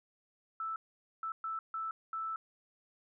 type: tone bursts at uneven times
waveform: sine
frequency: 1318.5 Hz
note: E6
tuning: in tune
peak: -35 dBFS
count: 5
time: 0.6-0.76 / 1.23-1.32 / 1.44-1.59 / 1.74-1.91 / 2.13-2.36 s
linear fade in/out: 2 ms
effects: none